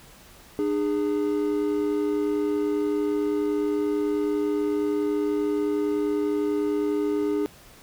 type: tone pair together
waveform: triangle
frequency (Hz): 301 / 411.6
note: D4 / G#4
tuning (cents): +43 / -16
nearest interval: perfect fourth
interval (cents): 541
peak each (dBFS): -23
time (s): 0.59-7.46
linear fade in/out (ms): 0
effects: pink hiss -50 dBFS RMS until 7.82 s